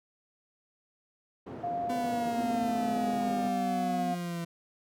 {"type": "band-pass noise", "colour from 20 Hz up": "white", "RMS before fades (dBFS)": -42, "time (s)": [1.46, 3.49], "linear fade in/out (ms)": 10, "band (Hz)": [130, 450], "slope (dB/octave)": 12}
{"type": "tone with pitch glide", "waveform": "sine", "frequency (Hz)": [700, 709.4], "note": ["F5", "F5"], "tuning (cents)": [4, 27], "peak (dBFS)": -30, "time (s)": [1.63, 4.15], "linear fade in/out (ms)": 10, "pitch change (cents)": 23, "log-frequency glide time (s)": [2.43, 3.73]}
{"type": "exponential sweep", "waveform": "40% pulse", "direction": "down", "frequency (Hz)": [252.8, 168.5], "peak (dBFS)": -32, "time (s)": [1.89, 4.45], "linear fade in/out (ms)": 10}
{"type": "tone", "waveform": "triangle", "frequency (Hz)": 250.9, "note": "B3", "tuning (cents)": 28, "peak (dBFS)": -31, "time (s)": [2.36, 4.14], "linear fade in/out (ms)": 20}
{"effects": []}